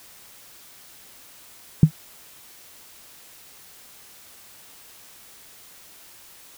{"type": "tone with exponential decay", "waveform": "sine", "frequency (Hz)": 155.56, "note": "D#3", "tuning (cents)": 0, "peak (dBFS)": -3, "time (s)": [1.83, 1.91], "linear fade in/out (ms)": 2, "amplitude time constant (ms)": 16, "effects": ["white hiss -48 dBFS RMS until 6.57 s"]}